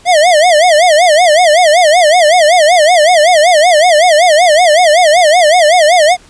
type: tone with vibrato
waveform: square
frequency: 659.3 Hz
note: E5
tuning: in tune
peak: -5 dBFS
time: 0.05-6.17 s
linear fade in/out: 50 ms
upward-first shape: sine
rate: 5.3 Hz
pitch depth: 190 cents each way
effects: pink hiss -42 dBFS RMS until 6.29 s + resampled to 22050 Hz